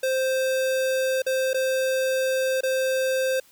square tone with dropouts, 523.3 Hz, C5, in tune, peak -22 dBFS, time 0.03-3.4 s, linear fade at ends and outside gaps 5 ms, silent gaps 1.221-1.264 / 1.533-1.543 / 2.608-2.633 s, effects white hiss -56 dBFS RMS until 3.51 s

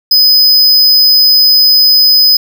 square tone, 5020 Hz, D#8, 15 cents sharp, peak -4 dBFS, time 0.11-2.37 s, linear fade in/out 5 ms, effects 7-bit

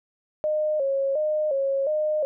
sine tone with vibrato, 578 Hz, D5, 28 cents flat, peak -21 dBFS, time 0.44-2.25 s, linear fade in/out 0 ms, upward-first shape square, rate 1.4 Hz, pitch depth 98 cents each way, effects none

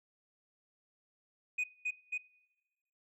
sine tone with echo, 2489 Hz, D#7, in tune, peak -28 dBFS, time 1.58-1.64 s, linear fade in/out 10 ms, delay 270 ms, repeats 2, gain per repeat -2 dB, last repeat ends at 2.18 s, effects noise-tail reverb RT60 1.0 s tail -21 dB re dry + tanh soft clip ceiling -30 dBFS

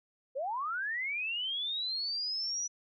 sine linear sweep, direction up, 493.9 to 5920 Hz, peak -32 dBFS, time 0.35-2.68 s, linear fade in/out 20 ms, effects none

